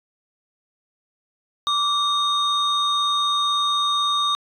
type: tone pair together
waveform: sine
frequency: 1166 / 3702 Hz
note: D6 / A#7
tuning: -13 / -13 cents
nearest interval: octave + minor sixth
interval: 2000 cents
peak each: -19 dBFS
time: 1.67-4.35 s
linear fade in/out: 0 ms
effects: tanh soft clip ceiling -15 dBFS